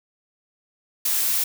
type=noise; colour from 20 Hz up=blue; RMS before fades=-22 dBFS; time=1.05-1.44 s; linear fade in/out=5 ms; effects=none